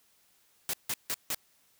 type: noise bursts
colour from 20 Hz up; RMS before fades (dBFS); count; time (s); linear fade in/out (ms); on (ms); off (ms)
white; -32; 4; 0.69-1.346; 0; 44; 160
effects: white hiss -67 dBFS RMS until 1.79 s